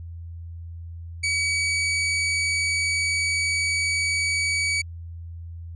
sawtooth tone, 2273 Hz, C#7, 43 cents sharp, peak -18 dBFS, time 1.23-4.82 s, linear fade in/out 10 ms, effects added 84 Hz sine -34 dBFS peak until 5.75 s + resampled to 22050 Hz

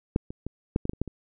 clicks, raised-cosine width 3 ms, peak -8 / -23 / -20 / -9 / -17 / -12 / -28 / -13 / -24 dBFS, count 9, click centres 0.161 / 0.305 / 0.466 / 0.761 / 0.854 / 0.895 / 0.934 / 1.016 / 1.077 s, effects none

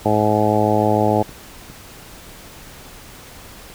harmonic tone, 106.4 Hz, G#2, 42 cents sharp, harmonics 1 / 2 / 3 / 4 / 5 / 6 / 7 / 8, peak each -22 / -22 / -22 / -22 / -22 / -22 / -22 / -22 dBFS, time 0.05-1.23 s, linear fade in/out 10 ms
clicks, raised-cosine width 3 ms, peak -25 dBFS, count 2, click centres 1.293 / 1.7 s
effects pink hiss -40 dBFS RMS until 3.74 s

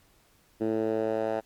10% pulse tone with band-pass filter sweep, 110.4 Hz, A2, 6 cents sharp, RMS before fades -28 dBFS, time 0.6-1.41 s, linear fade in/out 20 ms, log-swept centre 330 to 710 Hz, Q 1.9, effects pink hiss -63 dBFS RMS until 1.45 s + MP3 96 kbps

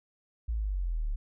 sine exponential sweep, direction down, 58.27 to 34.65 Hz, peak -28 dBFS, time 0.48-1.16 s, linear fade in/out 10 ms, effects none

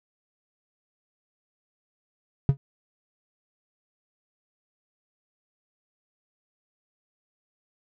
triangle tone with exponential decay, 137.8 Hz, C#3, 10 cents flat, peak -9 dBFS, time 2.49-2.57 s, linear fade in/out 0 ms, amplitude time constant 17 ms, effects none

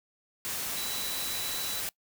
sine tone in noise, 3951 Hz, B7, in tune, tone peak -37 dBFS, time 0.77-1.8 s, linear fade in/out 0 ms, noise white, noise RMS -34 dBFS, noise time 0.45-1.89 s, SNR -6 dB, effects noise-tail reverb RT60 0.1 s tail -23 dB re dry

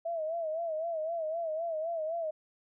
sine tone with vibrato, 650 Hz, E5, 24 cents flat, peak -31 dBFS, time 0.05-2.31 s, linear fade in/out 10 ms, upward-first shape sine, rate 3.9 Hz, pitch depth 87 cents each way, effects none

